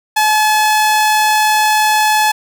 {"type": "tone", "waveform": "sawtooth", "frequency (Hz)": 857, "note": "A5", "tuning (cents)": -46, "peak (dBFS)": -6, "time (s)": [0.16, 2.32], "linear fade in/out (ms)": 10, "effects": []}